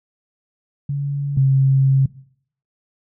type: tone pair in turn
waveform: sine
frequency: 141.6 / 134.81 Hz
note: C#3 / C#3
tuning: +37 / -48 cents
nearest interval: minor second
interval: 85 cents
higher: first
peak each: -19 / -11 dBFS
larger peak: second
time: 0.89-1.37 / 1.37-2.06 s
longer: second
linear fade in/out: 5 ms
effects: noise-tail reverb RT60 0.6 s tail -19 dB re dry